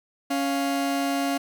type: tone pair together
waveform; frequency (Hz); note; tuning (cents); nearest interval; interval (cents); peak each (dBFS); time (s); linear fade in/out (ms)
40% pulse; 277.2 / 698.5; C#4 / F5; 0 / 0; octave + major third; 1600; -24 / -27; 0.3-1.38; 10
effects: none